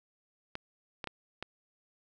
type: clicks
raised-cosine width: 0.3 ms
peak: -21 dBFS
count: 4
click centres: 0.554 / 1.042 / 1.073 / 1.426 s
effects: none